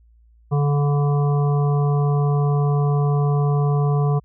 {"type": "harmonic tone", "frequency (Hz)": 144.3, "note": "D3", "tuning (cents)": -30, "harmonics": [1, 3, 5, 7, 8], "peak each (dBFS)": [-16, -26, -30, -33, -34], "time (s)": [0.51, 4.2], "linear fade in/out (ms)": 20, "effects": ["added 57 Hz sine -50 dBFS peak until 4.24 s"]}